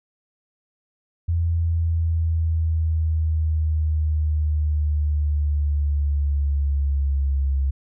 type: linear sweep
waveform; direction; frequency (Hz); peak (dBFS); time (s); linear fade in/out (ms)
sine; down; 84.3 to 67.8; -18; 1.28-7.71; 10
effects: none